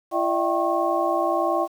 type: tone cluster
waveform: sine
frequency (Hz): 338.3 / 602 / 663 / 773 / 1087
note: E4 / D5 / E5 / G5 / C#6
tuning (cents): +45 / +43 / +10 / -24 / -34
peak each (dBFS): -26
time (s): 0.11-1.68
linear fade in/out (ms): 50
effects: 8-bit